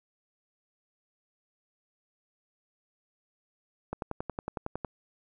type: click train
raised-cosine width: 1 ms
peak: -19 dBFS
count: 11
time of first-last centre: 3.93-4.847 s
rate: 10.9 Hz
effects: none